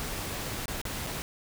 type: noise with dropouts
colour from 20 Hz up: pink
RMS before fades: -35 dBFS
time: 0-1.22 s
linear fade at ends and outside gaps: 0 ms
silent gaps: 0.657-0.681 / 0.815-0.853 / 1.066-1.07 s
effects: none